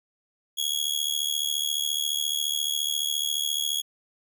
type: tone with amplitude modulation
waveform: sawtooth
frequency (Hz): 3322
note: G#7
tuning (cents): 0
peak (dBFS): -18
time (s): 0.57-3.82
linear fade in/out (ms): 20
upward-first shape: sine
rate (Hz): 74.4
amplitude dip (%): 90
effects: none